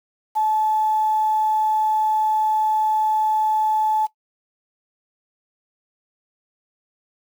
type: tone with quantisation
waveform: sine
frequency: 865 Hz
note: A5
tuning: 30 cents flat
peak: -17 dBFS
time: 0.35-4.07 s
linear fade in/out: 20 ms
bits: 7
effects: noise-tail reverb RT60 0.1 s tail -17 dB re dry